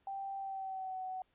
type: tone with pitch glide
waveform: sine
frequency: 783 to 748.9 Hz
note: G5 to F#5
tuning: -2 to +21 cents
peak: -38 dBFS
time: 0.07-1.22 s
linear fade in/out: 2 ms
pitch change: -77 cents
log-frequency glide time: 0.38-0.99 s
effects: pink hiss -75 dBFS RMS until 1.34 s + resampled to 8000 Hz